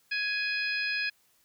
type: harmonic tone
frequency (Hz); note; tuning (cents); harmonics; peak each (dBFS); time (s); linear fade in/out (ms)
834; G#5; +7; 2 / 3 / 4 / 5 / 6; -32 / -31 / -43 / -40 / -37; 0.11-1.1; 10
effects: white hiss -67 dBFS RMS until 1.44 s